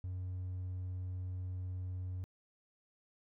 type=tone; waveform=triangle; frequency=91.9 Hz; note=F#2; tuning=11 cents flat; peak=-35 dBFS; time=0.04-2.24 s; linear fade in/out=0 ms; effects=tanh soft clip ceiling -32 dBFS